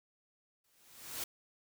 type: noise with exponential growth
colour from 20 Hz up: white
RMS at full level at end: -37 dBFS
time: 0.64-1.24 s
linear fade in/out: 5 ms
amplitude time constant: 130 ms
effects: none